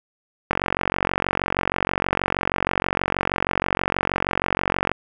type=click train; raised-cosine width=0.5 ms; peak=-4 dBFS; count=205; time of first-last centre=0.51-4.916 s; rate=46.3 Hz; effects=none